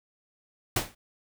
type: noise with exponential decay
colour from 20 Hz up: pink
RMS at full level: -22 dBFS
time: 0.76-0.95 s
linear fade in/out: 5 ms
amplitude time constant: 40 ms
effects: none